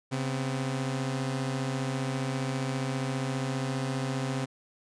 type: tone pair together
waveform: sawtooth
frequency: 134.5 / 254.1 Hz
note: C3 / B3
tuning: +48 / +49 cents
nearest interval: major seventh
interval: 1101 cents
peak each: -26 / -31 dBFS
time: 0.11-4.46 s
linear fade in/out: 20 ms
effects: resampled to 22050 Hz